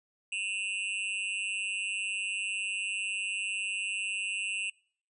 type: tone with amplitude modulation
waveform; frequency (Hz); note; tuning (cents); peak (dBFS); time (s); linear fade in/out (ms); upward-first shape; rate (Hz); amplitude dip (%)
square; 2700; E7; +41; -28; 0.32-4.7; 5; sine; 198; 100
effects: noise-tail reverb RT60 0.5 s tail -24 dB re dry + resampled to 22050 Hz